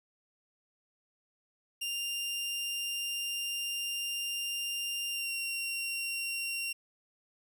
sawtooth tone with pitch glide, 2794 to 2754 Hz, F7 to F7, 0 to -25 cents, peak -30 dBFS, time 1.81-6.73 s, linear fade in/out 10 ms, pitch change -25 cents, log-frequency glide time 5.11-5.3 s, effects none

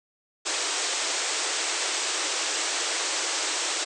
white band-pass noise, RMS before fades -28 dBFS, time 0.45-3.85 s, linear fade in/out 20 ms, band 300 to 8400 Hz, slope 96 dB/octave, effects none

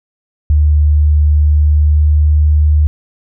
sine tone with pitch glide, 74.8 to 75.45 Hz, D2 to D2, +32 to +47 cents, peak -6 dBFS, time 0.5-2.87 s, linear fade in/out 0 ms, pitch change +15 cents, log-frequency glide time 1.19-2.4 s, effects none

